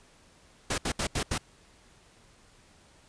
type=noise bursts at uneven times; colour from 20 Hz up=pink; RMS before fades=-29 dBFS; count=5; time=0.7-0.78 / 0.85-0.92 / 0.99-1.07 / 1.15-1.23 / 1.31-1.38 s; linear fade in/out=5 ms; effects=pink hiss -59 dBFS RMS until 3.08 s + resampled to 22050 Hz